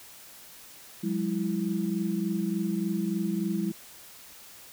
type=tone cluster; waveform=sine; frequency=180.3 / 203.7 / 329.8 Hz; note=F#3 / G#3 / E4; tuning=-45 / -33 / +1 cents; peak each=-31 / -29 / -32 dBFS; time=1.03-3.72 s; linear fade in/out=10 ms; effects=white hiss -49 dBFS RMS until 4.72 s